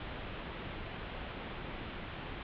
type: low-pass noise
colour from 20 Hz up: pink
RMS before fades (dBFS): -43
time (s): 0-2.43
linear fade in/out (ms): 2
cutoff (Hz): 3500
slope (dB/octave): 48
effects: none